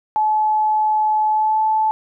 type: tone with pitch glide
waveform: sine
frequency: 859 to 870.5 Hz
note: A5 to A5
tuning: -42 to -19 cents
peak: -14 dBFS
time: 0.16-1.91 s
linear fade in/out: 0 ms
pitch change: +23 cents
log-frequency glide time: 1.3-1.61 s
effects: none